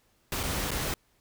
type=noise with dropouts; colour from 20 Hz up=pink; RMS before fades=-31 dBFS; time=0.32-0.94 s; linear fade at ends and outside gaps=1 ms; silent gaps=0.431-0.435 / 0.707-0.715 s; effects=pink hiss -68 dBFS RMS until 1.2 s